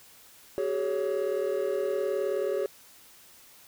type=tone cluster; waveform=triangle; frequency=381.7 / 420.8 / 557 Hz; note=G4 / G#4 / C#5; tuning=-46 / +23 / +8 cents; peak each=-28 dBFS; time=0.58-2.66 s; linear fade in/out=0 ms; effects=tanh soft clip ceiling -18 dBFS + white hiss -54 dBFS RMS until 3.67 s